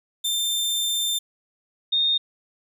sawtooth / sine tone pair in turn, 3584 / 3676 Hz, A7 / A#7, +31 / -25 cents, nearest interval unison, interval 44 cents, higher second, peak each -19 / -18 dBFS, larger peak second, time 0.24-1.19 / 1.92-2.18 s, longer first, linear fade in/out 10 ms, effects none

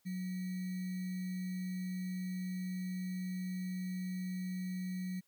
sine tone with sample-and-hold, 183.8 Hz, F#3, 11 cents flat, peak -36 dBFS, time 0.05-5.21 s, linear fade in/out 20 ms, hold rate 2100 Hz, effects white hiss -75 dBFS RMS until 5.27 s

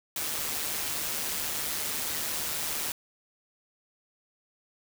white noise with amplitude modulation, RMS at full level -30 dBFS, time 0.16-2.92 s, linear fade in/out 2 ms, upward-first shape sine, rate 152 Hz, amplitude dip 45%, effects none

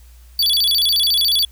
square tone with vibrato, 3950 Hz, B7, in tune, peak -14 dBFS, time 0.39-1.45 s, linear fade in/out 2 ms, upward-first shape square, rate 14 Hz, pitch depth 260 cents each way, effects added 60 Hz sine -41 dBFS peak until 1.51 s + white hiss -54 dBFS RMS until 1.51 s

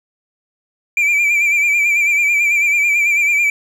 triangle tone with vibrato, 2349 Hz, D7, in tune, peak -10 dBFS, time 0.97-3.5 s, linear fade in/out 2 ms, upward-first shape sine, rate 9.1 Hz, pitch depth 51 cents each way, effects none

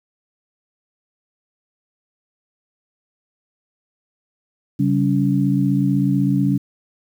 sine tone cluster, 137.4 / 193.4 / 281.9 Hz, C#3 / G3 / C#4, -15 / -23 / +29 cents, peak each -19 dBFS, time 4.79-6.58 s, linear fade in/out 10 ms, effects 8-bit

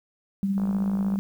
sine tone with tremolo, 196.3 Hz, G3, 3 cents sharp, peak -20 dBFS, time 0.43-1.19 s, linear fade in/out 0 ms, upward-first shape triangle, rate 16 Hz, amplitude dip 45%
click train, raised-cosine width 1 ms, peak -24 dBFS, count 32, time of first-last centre 0.58-1.158 s, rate 53.6 Hz
effects 9-bit

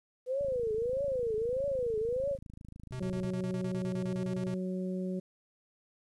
sine tone with vibrato, 493.9 Hz, B4, in tune, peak -29 dBFS, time 0.26-2.38 s, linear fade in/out 50 ms, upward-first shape triangle, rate 1.6 Hz, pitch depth 260 cents each way
click train, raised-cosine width 5 ms, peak -35 dBFS, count 77, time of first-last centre 0.41-3.246 s, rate 26.8 Hz
square tone bursts, 127.4 Hz, C3, 46 cents flat, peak -38 dBFS, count 16, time 2.92-4.542 s, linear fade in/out 2 ms, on 77 ms, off 26 ms
harmonic tone, 185 Hz, F#3, in tune, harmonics 1 / 2 / 3, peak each -33 / -39 / -43 dBFS, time 3-5.2 s, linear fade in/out 10 ms
effects resampled to 24000 Hz + 11-bit

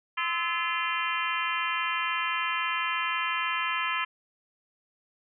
harmonic tone with a mistuned harmonic, 343.7 Hz, F4, 28 cents flat, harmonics 3 / 4 / 5 / 6 / 7 / 8 / 9, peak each -32 / -33 / -34 / -35 / -35 / -36 / -37 dBFS, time 0.17-4.05 s, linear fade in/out 10 ms, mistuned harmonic 4, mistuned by -90 cents, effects none

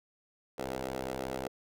10% pulse ring-modulated tone, 65.41 Hz, C2, in tune, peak -24 dBFS, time 0.58-1.48 s, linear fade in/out 5 ms, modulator 462 Hz, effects none

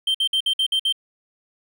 triangle tone bursts, 3136 Hz, G7, in tune, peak -16 dBFS, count 7, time 0.07-0.925 s, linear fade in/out 5 ms, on 75 ms, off 55 ms, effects none

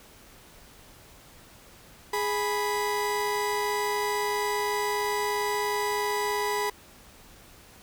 30% pulse tone pair together, 415.3 / 986.7 Hz, G#4 / B5, 0 / -2 cents, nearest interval octave + minor third, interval 1498 cents, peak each -26 dBFS, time 2.13-6.7 s, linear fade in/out 5 ms, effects pink hiss -52 dBFS RMS until 7.82 s

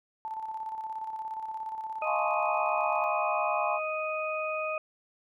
sine tone with tremolo, 880 Hz, A5, in tune, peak -32 dBFS, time 0.25-3.04 s, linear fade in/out 0 ms, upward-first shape square, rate 17 Hz, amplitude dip 45%
harmonic tone, 623 Hz, D#5, 2 cents sharp, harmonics 1 / 2 / 4, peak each -32 / -35 / -35 dBFS, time 2.02-4.78 s, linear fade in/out 2 ms
sine chord, Db major seventh, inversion first, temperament just, 693 / 831.5 / 1039.4 / 1108.7 Hz, F5 / Ab5 / C6 / Db6, -14 / +2 / -12 / 0 cents, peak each -33 / -32 / -34 / -35 dBFS, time 2.04-3.8 s, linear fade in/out 50 ms
effects none

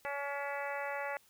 harmonic tone with a mistuned harmonic, 282.7 Hz, C#4, 34 cents sharp, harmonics 2 / 3 / 4 / 5 / 6 / 7 / 8 / 9, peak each -40 / -41 / -47 / -45 / -46 / -43 / -49 / -51 dBFS, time 0.05-1.17 s, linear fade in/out 0 ms, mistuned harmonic 9, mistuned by +54 cents, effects white hiss -66 dBFS RMS until 1.29 s

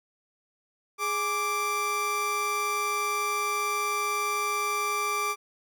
30% pulse tone pair together, 415.3 / 1174.7 Hz, G#4 / D6, 0 / 0 cents, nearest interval octave + tritone, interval 1800 cents, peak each -32 / -24 dBFS, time 0.98-5.36 s, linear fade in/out 50 ms, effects none

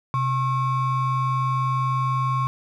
triangle ring-modulated tone, 607 Hz, D#5, 43 cents flat, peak -15 dBFS, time 0.14-2.47 s, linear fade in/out 0 ms, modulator 477 Hz, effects none

